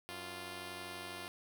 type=tone pair together; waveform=5% pulse; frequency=92.5 / 349.2 Hz; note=F#2 / F4; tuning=0 / 0 cents; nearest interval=octave + major seventh; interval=2300 cents; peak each=-38 / -33 dBFS; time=0.09-1.28 s; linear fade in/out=0 ms; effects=none